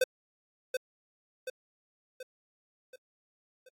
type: tone with echo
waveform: square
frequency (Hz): 512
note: C5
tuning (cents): -38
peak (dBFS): -23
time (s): 0.01-0.04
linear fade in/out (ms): 5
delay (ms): 730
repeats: 5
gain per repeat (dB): -6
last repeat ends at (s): 3.69
effects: AAC 48 kbps